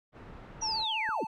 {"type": "low-pass noise", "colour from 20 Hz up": "pink", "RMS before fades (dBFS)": -48, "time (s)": [0.12, 0.86], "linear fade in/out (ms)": 50, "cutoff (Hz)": 1600, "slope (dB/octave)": 12}
{"type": "linear sweep", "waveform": "sine", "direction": "down", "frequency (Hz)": [5920, 102.3], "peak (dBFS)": -30, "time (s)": [0.61, 1.25], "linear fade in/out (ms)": 20}
{"type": "tone with vibrato", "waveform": "triangle", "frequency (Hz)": 880, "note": "A5", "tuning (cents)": 0, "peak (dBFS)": -32, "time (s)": [0.62, 1.27], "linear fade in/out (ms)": 5, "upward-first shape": "triangle", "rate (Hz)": 15, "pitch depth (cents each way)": 46}
{"type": "click", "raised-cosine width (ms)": 2, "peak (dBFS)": -34, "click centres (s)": 1.09}
{"effects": []}